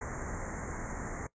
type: band-stop noise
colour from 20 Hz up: pink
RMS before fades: -38 dBFS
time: 0.01-1.27 s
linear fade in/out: 5 ms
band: 2100 to 6400 Hz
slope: 96 dB/octave
effects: noise-tail reverb RT60 0.1 s tail -19 dB re dry + resampled to 16000 Hz